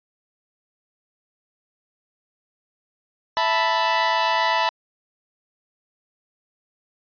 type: chord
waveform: sawtooth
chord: E suspended fourth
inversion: none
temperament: equal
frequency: 659.3 / 880 / 987.8 Hz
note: E5 / A5 / B5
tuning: 0 / 0 / 0 cents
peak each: -22 / -19 / -17 dBFS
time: 3.37-4.69 s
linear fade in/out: 0 ms
effects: resampled to 11025 Hz